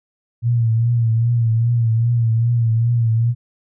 sine tone with vibrato, 116 Hz, A#2, 8 cents flat, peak -13 dBFS, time 0.42-3.35 s, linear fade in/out 50 ms, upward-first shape triangle, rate 2.5 Hz, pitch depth 68 cents each way, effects none

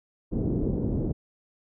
white low-pass noise, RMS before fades -27 dBFS, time 0.31-1.13 s, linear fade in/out 20 ms, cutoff 350 Hz, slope 24 dB/octave, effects none

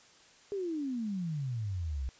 sine exponential sweep, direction down, 413.9 to 61.74 Hz, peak -32 dBFS, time 0.52-2.09 s, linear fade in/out 0 ms, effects white hiss -59 dBFS RMS until 2.19 s + resampled to 16000 Hz

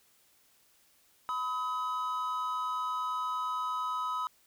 triangle tone pair together, 1000 / 1271.3 Hz, B5 / D#6, +21 / +37 cents, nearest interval major third, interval 416 cents, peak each -33 / -31 dBFS, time 1.29-4.27 s, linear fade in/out 0 ms, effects white hiss -66 dBFS RMS until 4.46 s

